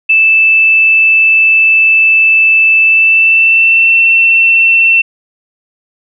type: tone with pitch glide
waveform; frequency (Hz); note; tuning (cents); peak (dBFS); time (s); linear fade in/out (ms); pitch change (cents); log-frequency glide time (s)
sine; 2637 to 2692; E7 to E7; 0 to +36; -4; 0.09-5.02; 10; +36; 2.81-4.01
effects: none